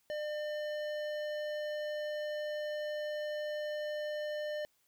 triangle tone with hard clipping, 601 Hz, D5, 40 cents sharp, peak -37 dBFS, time 0.1-4.65 s, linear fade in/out 0 ms, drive 17 dB, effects white hiss -74 dBFS RMS until 4.87 s

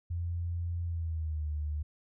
sine tone with pitch glide, 85.9 to 75.21 Hz, F2 to D2, -28 to +42 cents, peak -31 dBFS, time 0.1-1.83 s, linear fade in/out 10 ms, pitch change -230 cents, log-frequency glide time 0.84-1.48 s, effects none

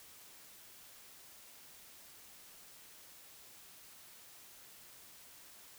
silence, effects white hiss -57 dBFS RMS until 5.78 s

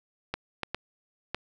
clicks, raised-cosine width 0.3 ms, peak -14 dBFS, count 4, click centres 0.34 / 0.633 / 0.746 / 1.346 s, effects none

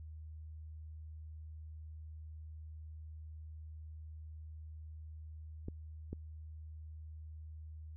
clicks, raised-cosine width 3 ms, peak -29 dBFS, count 2, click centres 5.684 / 6.13 s, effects added 78 Hz sine -46 dBFS peak until 7.96 s

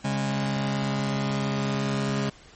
sawtooth tone pair together, 136.7 / 205.1 Hz, C#3 / G#3, -24 / -21 cents, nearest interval perfect fifth, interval 703 cents, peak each -23 dBFS, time 0.04-2.3 s, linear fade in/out 10 ms, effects pink hiss -51 dBFS RMS until 2.55 s + MP3 32 kbps

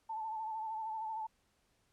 sine tone with vibrato, 880 Hz, A5, in tune, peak -37 dBFS, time 0.09-1.27 s, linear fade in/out 10 ms, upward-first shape sine, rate 13 Hz, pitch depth 43 cents each way, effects pink hiss -75 dBFS RMS until 1.92 s + low-pass 11000 Hz 12 dB/octave

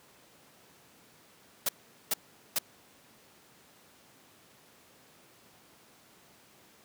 white noise bursts, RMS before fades -28 dBFS, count 3, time 1.66-2.587 s, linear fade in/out 5 ms, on 29 ms, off 420 ms, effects pink hiss -59 dBFS RMS until 6.84 s + high-pass 150 Hz 12 dB/octave

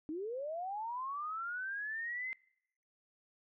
sine linear sweep, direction up, 293.7 to 2084 Hz, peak -37 dBFS, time 0.09-2.33 s, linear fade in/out 0 ms, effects noise-tail reverb RT60 0.8 s tail -26 dB re dry

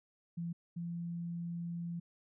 sine tone pair in turn, 169.8 / 170.78 Hz, F3 / F3, -48 / -38 cents, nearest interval unison, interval 10 cents, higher second, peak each -36 / -37 dBFS, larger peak first, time 0.37-0.53 / 0.76-2 s, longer second, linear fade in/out 10 ms, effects none

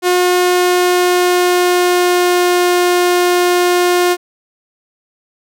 sawtooth tone with pitch glide, 359.5 to 355.8 Hz, F#4 to F4, -50 to +32 cents, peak -6 dBFS, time 0.02-4.17 s, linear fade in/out 50 ms, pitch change -18 cents, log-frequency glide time 0.4-2.72 s, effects none

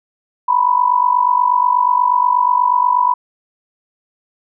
sine tone with amplitude modulation, 987 Hz, B5, 1 cent flat, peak -7 dBFS, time 0.48-3.14 s, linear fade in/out 10 ms, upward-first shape sine, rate 48.3 Hz, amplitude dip 80%, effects none

